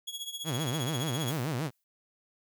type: tone with tremolo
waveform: sawtooth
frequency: 3339 Hz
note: G#7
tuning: 9 cents sharp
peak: -30 dBFS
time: 0.07-1.32 s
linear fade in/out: 10 ms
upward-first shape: triangle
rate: 15 Hz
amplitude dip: 85%
type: tone with vibrato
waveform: sawtooth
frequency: 139 Hz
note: C#3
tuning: 5 cents sharp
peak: -26 dBFS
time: 0.44-1.71 s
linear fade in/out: 50 ms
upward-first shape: sine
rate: 6.9 Hz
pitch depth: 290 cents each way
type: noise with exponential decay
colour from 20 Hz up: blue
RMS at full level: -41 dBFS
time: 1.28-1.84 s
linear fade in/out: 1 ms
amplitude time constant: 120 ms
effects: none